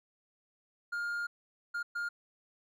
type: tone bursts at uneven times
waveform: triangle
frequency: 1412 Hz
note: F6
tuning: 19 cents sharp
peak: -31 dBFS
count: 3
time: 0.92-1.27 / 1.74-1.83 / 1.95-2.09 s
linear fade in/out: 10 ms
effects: none